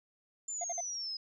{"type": "exponential sweep", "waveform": "sine", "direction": "down", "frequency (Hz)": [7250, 5020], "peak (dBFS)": -36, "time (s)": [0.48, 1.17], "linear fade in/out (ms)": 5}
{"type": "tone bursts", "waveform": "triangle", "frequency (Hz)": 698.5, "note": "F5", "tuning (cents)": 0, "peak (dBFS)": -33, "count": 3, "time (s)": [0.61, 0.808], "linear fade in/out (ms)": 5, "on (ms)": 32, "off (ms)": 51}
{"effects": []}